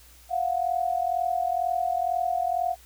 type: tone pair together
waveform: sine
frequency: 690 / 732.1 Hz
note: F5 / F#5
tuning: -21 / -19 cents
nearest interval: minor second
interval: 102 cents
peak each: -26 / -26 dBFS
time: 0.29-2.76 s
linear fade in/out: 50 ms
effects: added 61 Hz sine -53 dBFS peak until 2.85 s + white hiss -54 dBFS RMS until 2.85 s